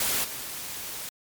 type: noise with level steps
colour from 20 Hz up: white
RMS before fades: -26 / -36 dBFS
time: 0-1.09 s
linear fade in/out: 2 ms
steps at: 0.23 s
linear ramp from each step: 20 ms
effects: MP3 96 kbps